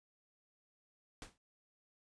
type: noise with exponential decay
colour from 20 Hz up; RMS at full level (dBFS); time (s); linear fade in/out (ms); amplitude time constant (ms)
pink; -45; 1.22-1.38; 1; 33
effects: resampled to 22050 Hz